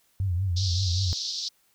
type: tone with vibrato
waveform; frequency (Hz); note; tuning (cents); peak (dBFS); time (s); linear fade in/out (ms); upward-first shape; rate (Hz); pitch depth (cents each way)
sine; 91.9; F#2; -11; -23; 0.2-1.13; 0; triangle; 5.2; 140
type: band-pass noise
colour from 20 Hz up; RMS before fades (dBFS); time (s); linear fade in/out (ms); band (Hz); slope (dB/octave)
pink; -32; 0.56-1.49; 10; 3900 to 5600; 48
effects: white hiss -66 dBFS RMS until 1.74 s